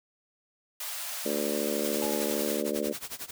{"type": "high-pass noise", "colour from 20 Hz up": "white", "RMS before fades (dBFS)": -36, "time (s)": [0.8, 2.57], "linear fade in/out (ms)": 5, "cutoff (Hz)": 570, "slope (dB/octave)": 96}
{"type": "harmonic tone", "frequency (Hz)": 73.42, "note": "D2", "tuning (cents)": 0, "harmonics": [3, 4, 5, 6, 7, 8], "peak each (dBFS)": [-35, -35, -35, -35, -35, -35], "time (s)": [1.25, 2.93], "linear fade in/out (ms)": 10}
{"type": "noise with tremolo", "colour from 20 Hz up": "white", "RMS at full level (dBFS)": -36, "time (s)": [1.84, 3.31], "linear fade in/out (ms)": 5, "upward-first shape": "sine", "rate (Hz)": 11, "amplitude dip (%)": 90}
{"type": "tone with exponential decay", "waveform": "sine", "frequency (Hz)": 849, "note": "G#5", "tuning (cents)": 38, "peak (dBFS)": -34, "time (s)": [2.02, 2.9], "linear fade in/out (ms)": 0, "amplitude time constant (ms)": 190}
{"effects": []}